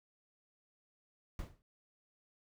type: noise with exponential decay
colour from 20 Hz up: brown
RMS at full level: -38 dBFS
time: 1.39-1.62 s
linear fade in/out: 1 ms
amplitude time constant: 48 ms
effects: noise-tail reverb RT60 0.1 s tail -23 dB re dry